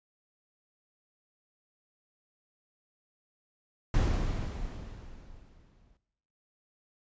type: noise with exponential decay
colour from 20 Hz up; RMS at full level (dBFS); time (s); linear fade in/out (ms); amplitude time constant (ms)
brown; -24; 3.94-5.97; 2; 440
effects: noise-tail reverb RT60 0.9 s tail -17 dB re dry + resampled to 16000 Hz